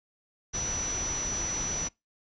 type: tone in noise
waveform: sine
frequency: 5910 Hz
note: F#8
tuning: 3 cents flat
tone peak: -30 dBFS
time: 0.53-1.89 s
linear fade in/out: 20 ms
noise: pink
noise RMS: -36 dBFS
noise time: 0.53-1.89 s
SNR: +3 dB
effects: noise-tail reverb RT60 0.2 s tail -23 dB re dry + resampled to 16000 Hz